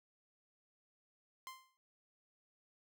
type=tone with exponential decay; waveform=sawtooth; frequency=1045 Hz; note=C6; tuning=2 cents flat; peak=-40 dBFS; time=1.47-1.77 s; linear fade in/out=0 ms; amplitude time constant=64 ms; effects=none